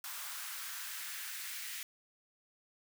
white noise with high-pass filter sweep, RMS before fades -43 dBFS, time 0.04-1.83 s, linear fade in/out 2 ms, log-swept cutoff 1100 to 2000 Hz, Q 1.9, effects none

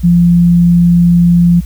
sine tone, 173.2 Hz, F3, 14 cents flat, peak -4 dBFS, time 0.03-1.61 s, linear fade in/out 20 ms, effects added 60 Hz sine -20 dBFS peak until 1.65 s + white hiss -42 dBFS RMS until 1.65 s

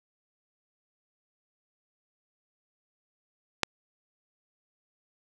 click, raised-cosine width 0.2 ms, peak -5 dBFS, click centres 3.633 s, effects none

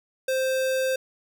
square tone, 523.3 Hz, C5, in tune, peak -23 dBFS, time 0.28-0.96 s, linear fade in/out 5 ms, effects none

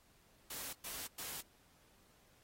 white noise bursts, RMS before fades -45 dBFS, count 3, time 0.5-1.41 s, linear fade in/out 5 ms, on 230 ms, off 110 ms, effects pink hiss -69 dBFS RMS until 2.43 s + AAC 48 kbps

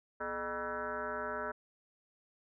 sine tone with frequency modulation, 970 Hz, B5, 31 cents flat, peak -35 dBFS, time 0.2-1.52 s, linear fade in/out 10 ms, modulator 181 Hz, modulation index 3.5, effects none

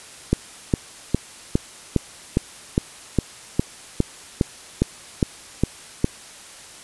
click train, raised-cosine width 3 ms, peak -3 dBFS, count 15, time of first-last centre 0.33-6.044 s, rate 2.45 Hz, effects white hiss -42 dBFS RMS until 6.83 s + resampled to 24000 Hz

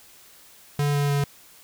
square tone with pitch steps, 144.7 / 143.53 / 142.38 Hz, D3 / D3 / C#3, -25 / -39 / +47 cents, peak -21 dBFS, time 0.79-1.24 s, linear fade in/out 2 ms, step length 150 ms, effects white hiss -51 dBFS RMS until 1.63 s

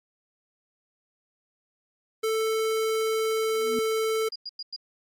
square tone, 441.7 Hz, A4, 7 cents sharp, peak -24 dBFS, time 2.23-4.29 s, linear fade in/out 10 ms
sine tone with exponential growth, 241.9 Hz, B3, 36 cents flat, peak -26 dBFS, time 3.45-3.79 s, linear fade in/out 2 ms, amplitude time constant 72 ms
sine tone bursts, 4858 Hz, D#8, 42 cents flat, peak -32 dBFS, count 4, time 4.32-4.763 s, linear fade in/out 5 ms, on 38 ms, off 97 ms
effects MP3 64 kbps

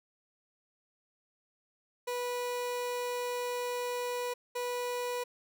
30% pulse tone bursts at uneven times, 490 Hz, B4, 14 cents flat, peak -30 dBFS, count 2, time 2.07-4.34 / 4.55-5.24 s, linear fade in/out 10 ms, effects none

